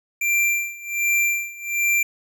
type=tone with tremolo; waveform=square; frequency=2363 Hz; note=D7; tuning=10 cents sharp; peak=-17 dBFS; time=0.21-2.03 s; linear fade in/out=5 ms; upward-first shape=sine; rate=1.3 Hz; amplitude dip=90%; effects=none